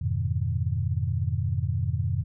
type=chord; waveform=sine; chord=F half-diminished seventh; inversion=none; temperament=equal with one note detuned; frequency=87.31 / 103.83 / 123.47 / 152.54 Hz; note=F2 / Ab2 / Cb3 / Eb3; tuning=0 / 0 / 0 / -34 cents; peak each=-28 / -29 / -29 / -33 dBFS; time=0.01-2.24 s; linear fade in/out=10 ms; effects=none